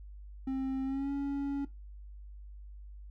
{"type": "tone with pitch glide", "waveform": "triangle", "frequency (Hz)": [265.4, 280], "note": ["C4", "C#4"], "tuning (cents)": [25, 18], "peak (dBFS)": -29, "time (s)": [0.47, 1.65], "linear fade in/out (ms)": 5, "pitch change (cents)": 93, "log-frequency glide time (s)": [0.84, 1.11], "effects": ["noise-tail reverb RT60 0.2 s tail -17 dB re dry", "added 50 Hz sine -45 dBFS peak until 3.1 s"]}